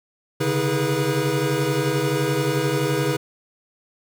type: tone cluster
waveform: square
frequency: 134.7 / 146.2 / 321.1 / 414.2 / 488.7 Hz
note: C#3 / D3 / E4 / G#4 / B4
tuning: -49 / -7 / -45 / -5 / -18 cents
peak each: -27 dBFS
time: 0.4-3.17 s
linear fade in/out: 10 ms
effects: none